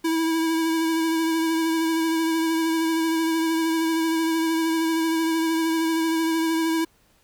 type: tone with vibrato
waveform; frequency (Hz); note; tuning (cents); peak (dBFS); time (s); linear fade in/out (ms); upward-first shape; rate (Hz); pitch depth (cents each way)
square; 325.4; E4; -22; -21; 0.04-6.85; 10; sine; 13; 22
effects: pink hiss -61 dBFS RMS until 7.23 s